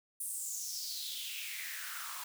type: noise with high-pass filter sweep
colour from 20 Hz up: white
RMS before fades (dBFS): -41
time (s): 0.2-2.24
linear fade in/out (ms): 5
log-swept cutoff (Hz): 10000 to 1000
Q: 4.8
effects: none